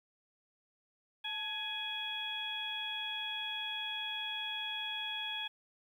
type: harmonic tone with a mistuned harmonic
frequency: 835 Hz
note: G#5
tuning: 9 cents sharp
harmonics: 1 / 2 / 3 / 4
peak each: -46 / -45 / -43 / -38 dBFS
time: 1.24-5.48 s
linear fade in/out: 10 ms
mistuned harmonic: 1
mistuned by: +71 cents
effects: 11-bit